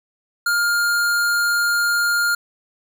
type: tone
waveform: square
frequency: 1409 Hz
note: F6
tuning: 15 cents sharp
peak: -17 dBFS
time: 0.46-2.35 s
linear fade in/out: 5 ms
effects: none